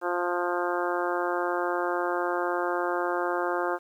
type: harmonic tone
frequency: 176.2 Hz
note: F3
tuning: 16 cents sharp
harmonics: 2 / 3 / 4 / 5 / 6 / 7 / 8 / 9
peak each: -30 / -32 / -33 / -34 / -35 / -35 / -36 / -37 dBFS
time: 0.01-3.79 s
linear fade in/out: 50 ms
effects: 10-bit